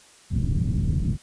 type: low-pass noise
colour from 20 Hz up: white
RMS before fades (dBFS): -23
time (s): 0.3-1.18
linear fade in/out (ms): 50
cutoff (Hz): 180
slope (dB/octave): 24
effects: white hiss -52 dBFS RMS until 1.22 s + resampled to 22050 Hz